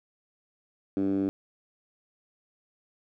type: tone with band-pass filter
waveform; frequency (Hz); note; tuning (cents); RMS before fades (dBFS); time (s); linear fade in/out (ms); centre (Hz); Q
10% pulse; 97.4; G2; -11; -27; 0.97-1.29; 0; 280; 3.6
effects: none